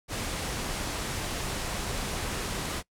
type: low-pass noise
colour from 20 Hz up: pink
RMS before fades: -33 dBFS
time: 0.08-2.83 s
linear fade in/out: 50 ms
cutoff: 11000 Hz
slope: 24 dB/octave
effects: noise-tail reverb RT60 0.1 s tail -22 dB re dry